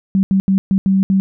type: tone bursts at uneven times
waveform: sine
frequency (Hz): 192.6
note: G3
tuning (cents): -30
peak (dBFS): -10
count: 6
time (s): 0.15-0.23 / 0.31-0.4 / 0.48-0.58 / 0.71-0.78 / 0.86-1.03 / 1.1-1.2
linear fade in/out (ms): 0
effects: none